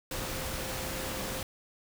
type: tone in noise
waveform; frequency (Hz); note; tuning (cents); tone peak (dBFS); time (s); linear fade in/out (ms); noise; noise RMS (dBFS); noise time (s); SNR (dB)
sine; 523.3; C5; 0; -43; 0.11-1.43; 2; pink; -36; 0.11-1.43; -10
effects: none